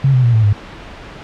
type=tone with pitch steps; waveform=sine; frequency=136.3 / 127.17 / 118.66 / 110.71 / 103.3 Hz; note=C#3 / C3 / A#2 / A2 / G#2; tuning=-29 / -49 / +31 / +11 / -9 cents; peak=-8 dBFS; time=0.04-0.53 s; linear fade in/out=5 ms; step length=98 ms; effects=pink hiss -33 dBFS RMS until 1.23 s + low-pass 3000 Hz 12 dB/octave